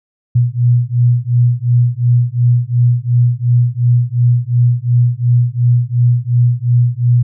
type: beating tone pair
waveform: sine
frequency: 120 / 122.8 Hz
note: B2 / B2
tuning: -49 / -9 cents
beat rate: 2.8 Hz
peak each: -12 dBFS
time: 0.35-7.23 s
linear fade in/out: 10 ms
effects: none